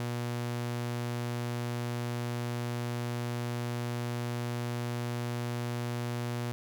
sawtooth tone, 120 Hz, B2, 49 cents flat, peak -28 dBFS, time 0-6.52 s, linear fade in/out 0 ms, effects none

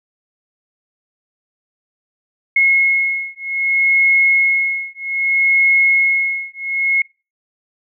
sine beating tone pair, 2169 / 2169.63 Hz, C#7 / C#7, -38 / -38 cents, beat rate 0.63 Hz, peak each -15 dBFS, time 2.56-7.02 s, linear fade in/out 5 ms, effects noise-tail reverb RT60 0.3 s tail -23 dB re dry

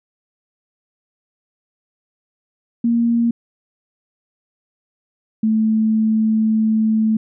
sine tone pair in turn, 233.8 / 219.2 Hz, A#3 / A3, +5 / -6 cents, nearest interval minor second, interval 111 cents, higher first, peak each -13 dBFS, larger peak neither, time 2.84-3.31 / 5.43-7.17 s, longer second, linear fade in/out 5 ms, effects none

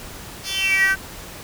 10% pulse tone with high-pass filter sweep, 385.9 Hz, G4, 27 cents flat, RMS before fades -19 dBFS, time 0.43-0.96 s, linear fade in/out 50 ms, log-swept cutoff 4100 to 1500 Hz, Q 9.1, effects pink hiss -37 dBFS RMS until 1.43 s

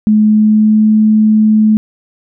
sine tone with pitch glide, 213.5 to 215.7 Hz, G#3 to A3, +48 to -34 cents, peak -5 dBFS, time 0.07-1.77 s, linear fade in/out 0 ms, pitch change +18 cents, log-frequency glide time 0.23-0.91 s, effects none

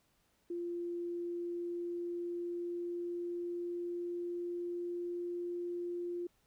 sine tone with pitch glide, 346.3 to 349.7 Hz, F4 to F4, -15 to +2 cents, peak -36 dBFS, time 0.5-6.27 s, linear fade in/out 5 ms, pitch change +17 cents, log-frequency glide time 0.95-5.38 s, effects pink hiss -74 dBFS RMS until 6.46 s

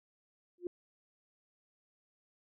sine tone with exponential growth, 353.6 Hz, F4, 22 cents sharp, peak -30 dBFS, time 0.58-0.67 s, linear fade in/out 2 ms, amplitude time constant 18 ms, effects none

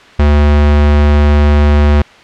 square tone, 73.42 Hz, D2, in tune, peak -6 dBFS, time 0.19-2.02 s, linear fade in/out 5 ms, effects white hiss -38 dBFS RMS until 2.23 s + low-pass 3000 Hz 12 dB/octave

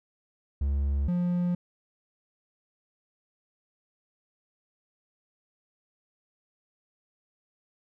triangle tone pair in turn, 70.1 / 176.64 Hz, C#2 / F3, +20 / +20 cents, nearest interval octave + major third, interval 1600 cents, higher second, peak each -22 dBFS, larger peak neither, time 0.61-1.08 / 1.08-1.55 s, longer neither, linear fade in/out 5 ms, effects none

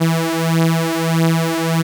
sawtooth beating tone pair, 163.3 / 164.9 Hz, E3 / E3, -16 / +1 cents, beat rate 1.6 Hz, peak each -13 dBFS, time 0-1.83 s, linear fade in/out 20 ms, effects none

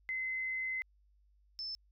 sine tone pair in turn, 2052 / 5273 Hz, C7 / E8, -34 / 0 cents, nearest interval octave + major third, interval 1634 cents, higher second, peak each -34 / -38 dBFS, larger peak first, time 0.09-0.82 / 1.59-1.75 s, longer first, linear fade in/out 0 ms, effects added 50 Hz sine -65 dBFS peak until 1.91 s

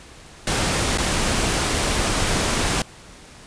pink noise with dropouts, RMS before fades -21 dBFS, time 0.47-2.82 s, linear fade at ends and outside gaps 2 ms, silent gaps 0.975-0.983 s, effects pink hiss -44 dBFS RMS until 3.46 s + resampled to 22050 Hz

